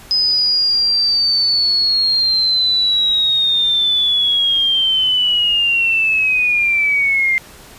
sine linear sweep, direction down, 5050 to 2093 Hz, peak -12 dBFS, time 0.11-7.38 s, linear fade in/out 0 ms, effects pink hiss -40 dBFS RMS until 7.78 s + resampled to 32000 Hz

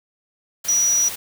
sine tone in noise, 5830 Hz, F#8, 26 cents flat, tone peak -15 dBFS, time 0.68-1.09 s, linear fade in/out 10 ms, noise white, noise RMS -31 dBFS, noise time 0.64-1.16 s, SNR +13 dB, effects none

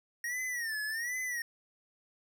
square tone with vibrato, 1860 Hz, A#6, 4 cents flat, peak -34 dBFS, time 0.24-1.42 s, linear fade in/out 2 ms, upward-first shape sine, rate 1.3 Hz, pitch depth 150 cents each way, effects none

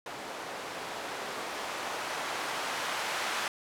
violet noise with low-pass filter sweep, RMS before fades -36 dBFS, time 0.06-3.48 s, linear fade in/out 2 ms, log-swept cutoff 560 to 1100 Hz, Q 0.77, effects none

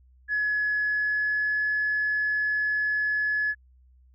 sine tone with pitch glide, 1695 to 1704.8 Hz, G#6 to G#6, +35 to +45 cents, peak -22 dBFS, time 0.28-3.55 s, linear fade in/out 50 ms, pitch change +10 cents, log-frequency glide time 0.76-1.66 s, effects tanh soft clip ceiling -18 dBFS + added 63 Hz sine -54 dBFS peak until 4.14 s

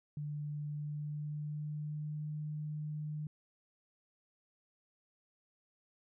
sine tone with pitch glide, 148 to 151.37 Hz, D3 to D#3, +14 to -47 cents, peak -37 dBFS, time 0.17-3.27 s, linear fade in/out 2 ms, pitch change +39 cents, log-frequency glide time 0.66-2.32 s, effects none

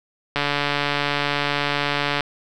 click train, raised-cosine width 0.3 ms, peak -5 dBFS, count 267, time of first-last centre 0.36-2.207 s, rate 144 Hz, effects none

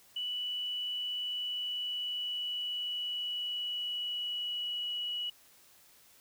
sine tone with pitch glide, 2961 to 2929 Hz, F#7 to F#7, +1 to -18 cents, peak -33 dBFS, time 0.16-5.3 s, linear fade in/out 5 ms, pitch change -19 cents, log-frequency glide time 1.16-4.85 s, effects white hiss -61 dBFS RMS until 6.2 s

